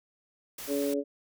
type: noise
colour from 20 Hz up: white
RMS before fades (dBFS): -41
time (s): 0.58-0.94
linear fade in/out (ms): 5
type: harmonic tone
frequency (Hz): 141.6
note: C#3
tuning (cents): +37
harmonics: 2 / 3 / 4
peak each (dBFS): -30 / -31 / -32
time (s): 0.67-1.04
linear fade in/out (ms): 50
effects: none